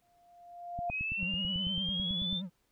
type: tone with exponential growth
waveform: sine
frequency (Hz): 698.5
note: F5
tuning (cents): 0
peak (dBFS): -30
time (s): 0.02-0.9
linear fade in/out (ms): 1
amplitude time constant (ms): 190
type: click train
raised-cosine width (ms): 5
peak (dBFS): -29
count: 15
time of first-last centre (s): 0.79-2.328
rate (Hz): 9.1
type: linear sweep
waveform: sine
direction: up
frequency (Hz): 2489 to 3600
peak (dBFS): -32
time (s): 0.89-2.42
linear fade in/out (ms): 50
type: tone with vibrato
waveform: triangle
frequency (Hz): 184.4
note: F#3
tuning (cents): -6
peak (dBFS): -34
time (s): 1.17-2.5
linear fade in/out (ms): 50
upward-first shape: triangle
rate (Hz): 9.7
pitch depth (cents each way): 160
effects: pink hiss -75 dBFS RMS until 2.71 s